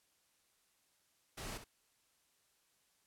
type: noise with echo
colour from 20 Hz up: pink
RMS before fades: -45 dBFS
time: 1.37-1.58 s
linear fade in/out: 10 ms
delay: 64 ms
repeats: 1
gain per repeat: -9 dB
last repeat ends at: 1.644 s
effects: white hiss -75 dBFS RMS until 3.06 s + low-pass 12000 Hz 12 dB/octave